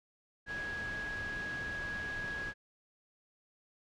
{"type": "tone in noise", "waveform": "sine", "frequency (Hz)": 1661, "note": "G#6", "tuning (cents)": 0, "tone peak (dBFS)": -37, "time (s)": [0.46, 2.54], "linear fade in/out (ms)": 50, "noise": "pink", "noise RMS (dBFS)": -44, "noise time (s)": [0.46, 2.54], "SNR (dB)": 4, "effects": ["low-pass 4000 Hz 12 dB/octave"]}